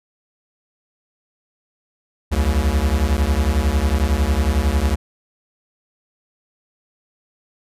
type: beating tone pair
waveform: square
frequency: 65.41 / 76.41 Hz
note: C2 / D#2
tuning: 0 / -31 cents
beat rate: 11 Hz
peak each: -19 dBFS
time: 2.31-4.96 s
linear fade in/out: 20 ms
effects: resampled to 32000 Hz